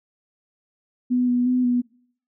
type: tone with pitch steps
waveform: sine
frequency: 248.4 / 245.4 / 251.5 / 245 Hz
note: B3 / B3 / B3 / B3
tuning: +10 / -11 / +32 / -14 cents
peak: -17 dBFS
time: 1.1-1.82 s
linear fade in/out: 20 ms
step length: 180 ms
effects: noise-tail reverb RT60 0.6 s tail -24 dB re dry